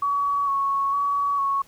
sine tone with vibrato, 1119 Hz, C#6, 16 cents sharp, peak -20 dBFS, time 0.02-1.62 s, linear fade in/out 5 ms, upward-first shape square, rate 1.1 Hz, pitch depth 20 cents each way, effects pink hiss -54 dBFS RMS until 1.67 s

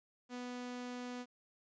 sawtooth tone, 246.9 Hz, B3, in tune, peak -38 dBFS, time 0.29-1.26 s, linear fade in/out 50 ms, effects resampled to 16000 Hz + 12-bit

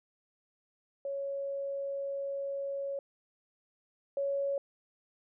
sine tone pair in turn, 555 / 557.2 Hz, C#5 / C#5, +2 / +9 cents, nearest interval unison, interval 7 cents, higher second, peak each -33 / -29 dBFS, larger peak second, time 1.05-2.99 / 4.17-4.58 s, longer first, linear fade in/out 2 ms, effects none

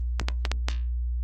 clicks, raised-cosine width 0.2 ms, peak -8 dBFS, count 5, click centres 0.197 / 0.285 / 0.452 / 0.516 / 0.685 s, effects added 60 Hz sine -25 dBFS peak until 1.23 s + Opus 24 kbps

